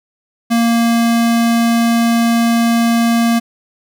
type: tone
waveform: square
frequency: 232.3 Hz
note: A#3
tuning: 6 cents flat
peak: -11 dBFS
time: 0.5-3.4 s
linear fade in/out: 20 ms
effects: none